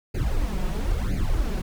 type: noise with flanger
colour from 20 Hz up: brown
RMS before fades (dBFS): -24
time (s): 0.14-1.62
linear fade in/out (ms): 10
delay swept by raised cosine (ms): 0.44 to 5.54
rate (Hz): 1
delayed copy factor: +0.9
effects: none